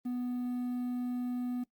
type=tone with quantisation; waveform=triangle; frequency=246.9 Hz; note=B3; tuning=in tune; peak=-30 dBFS; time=0.05-1.64 s; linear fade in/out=10 ms; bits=10; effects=noise-tail reverb RT60 0.1 s tail -20 dB re dry + Opus 32 kbps